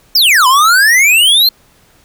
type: exponential two-way sweep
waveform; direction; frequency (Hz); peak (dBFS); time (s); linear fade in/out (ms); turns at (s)
square; down then up; 5500 to 987.8 to 4277; -6; 0.15-1.49; 5; 0.47
effects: pink hiss -49 dBFS RMS until 2.04 s